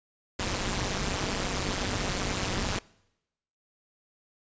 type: noise with amplitude modulation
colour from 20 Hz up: pink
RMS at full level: -26 dBFS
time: 0.39-2.79 s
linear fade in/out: 5 ms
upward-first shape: sine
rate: 192 Hz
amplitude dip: 95%
effects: noise-tail reverb RT60 0.9 s tail -24 dB re dry + resampled to 16000 Hz